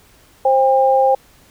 sine tone pair together, 528.1 / 802 Hz, C5 / G5, +16 / +39 cents, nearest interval perfect fifth, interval 723 cents, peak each -13 dBFS, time 0.45-1.15 s, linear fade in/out 5 ms, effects pink hiss -50 dBFS RMS until 1.5 s

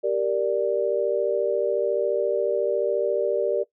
sine chord, G minor, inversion none, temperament equal, 392 / 466.2 / 587.3 Hz, G4 / Bb4 / D5, 0 / 0 / 0 cents, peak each -26 / -24 / -24 dBFS, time 0.03-3.64 s, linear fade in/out 20 ms, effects noise-tail reverb RT60 0.1 s tail -18 dB re dry

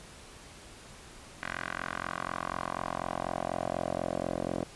10% pulse tone with band-pass filter sweep, 44.1 Hz, F1, 18 cents sharp, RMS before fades -35 dBFS, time 1.43-4.65 s, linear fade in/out 0 ms, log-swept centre 1700 to 460 Hz, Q 2.3, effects pink hiss -50 dBFS RMS until 4.75 s + resampled to 24000 Hz

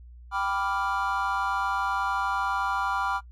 triangle chord, G dominant seventh, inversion none, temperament equal, 784 / 987.8 / 1174.7 / 1396.9 Hz, G5 / B5 / D6 / F6, 0 / 0 / 0 / 0 cents, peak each -29 dBFS, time 0.31-3.21 s, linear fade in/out 50 ms, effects noise-tail reverb RT60 0.1 s tail -18 dB re dry + added 60 Hz sine -44 dBFS peak until 3.31 s

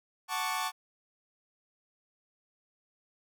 sawtooth chord, D major seventh, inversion first, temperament equal, 740 / 880 / 1108.7 / 1174.7 Hz, F#5 / A5 / C#6 / D6, 0 / 0 / 0 / 0 cents, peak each -34 / -32 / -31 / -35 dBFS, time 0.28-0.72 s, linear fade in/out 50 ms, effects none

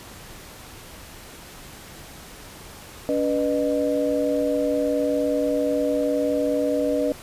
sine tone cluster, 284.1 / 490.8 / 610 Hz, C#4 / B4 / D#5, +43 / -11 / -34 cents, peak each -24 dBFS, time 3.09-7.12 s, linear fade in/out 0 ms, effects pink hiss -42 dBFS RMS until 7.22 s + resampled to 32000 Hz

